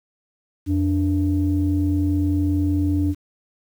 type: tone pair together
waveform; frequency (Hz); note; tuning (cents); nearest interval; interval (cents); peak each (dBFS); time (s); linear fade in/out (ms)
sine; 87.31 / 292.1; F2 / D4; 0 / -9; octave + major sixth; 2091; -19 / -19; 0.66-3.15; 50
effects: tanh soft clip ceiling -11 dBFS + 8-bit